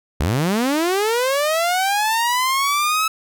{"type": "linear sweep", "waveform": "sawtooth", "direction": "up", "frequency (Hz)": [62, 1304], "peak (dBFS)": -13, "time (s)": [0.2, 3.08], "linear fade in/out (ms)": 5, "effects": []}